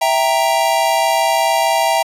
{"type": "chord", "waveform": "square", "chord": "E diminished", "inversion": "none", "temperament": "equal", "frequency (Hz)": [659.3, 784, 932.3], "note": ["E5", "G5", "Bb5"], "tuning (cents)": [0, 0, 0], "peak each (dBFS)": -18, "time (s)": [0.01, 2.03], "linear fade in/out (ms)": 10, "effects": ["resampled to 32000 Hz"]}